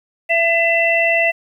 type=harmonic tone; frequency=670 Hz; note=E5; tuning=28 cents sharp; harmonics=1 / 3 / 4; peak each=-17 / -17 / -17 dBFS; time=0.29-1.32 s; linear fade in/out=20 ms; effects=8-bit